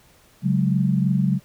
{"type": "chord", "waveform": "sine", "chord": "C# suspended fourth", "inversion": "none", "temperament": "just", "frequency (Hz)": [138.59, 184.79, 207.9], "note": ["C#3", "F#3", "G#3"], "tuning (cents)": [0, -2, 2], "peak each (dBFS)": [-21, -20, -24], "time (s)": [0.42, 1.4], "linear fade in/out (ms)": 50, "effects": ["pink hiss -55 dBFS RMS until 1.44 s"]}